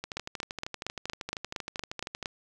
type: two click trains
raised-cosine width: 0.2 ms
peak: -18 / -15 dBFS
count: 29 / 10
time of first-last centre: 0.04-2.228 / 0.17-2.258 s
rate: 12.8 / 4.31 Hz
effects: none